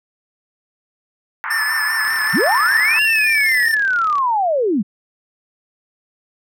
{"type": "band-pass noise", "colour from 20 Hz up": "white", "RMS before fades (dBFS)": -25, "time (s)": [1.44, 2.99], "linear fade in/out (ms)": 0, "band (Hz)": [930, 2000], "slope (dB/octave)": 48}
{"type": "tone with vibrato", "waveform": "square", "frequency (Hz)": 1760, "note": "A6", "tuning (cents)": 0, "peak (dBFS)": -18, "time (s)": [1.5, 3.75], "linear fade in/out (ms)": 10, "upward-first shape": "sine", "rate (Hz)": 5.1, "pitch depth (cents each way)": 44}
{"type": "click train", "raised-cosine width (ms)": 0.2, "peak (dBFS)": -18, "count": 78, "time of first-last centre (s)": [2.05, 4.183], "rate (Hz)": 36.1}
{"type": "linear two-way sweep", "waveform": "sine", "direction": "up then down", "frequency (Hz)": [122.4, 2794, 174.6], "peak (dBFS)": -14, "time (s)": [2.33, 4.83], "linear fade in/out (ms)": 20, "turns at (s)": 3.02}
{"effects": []}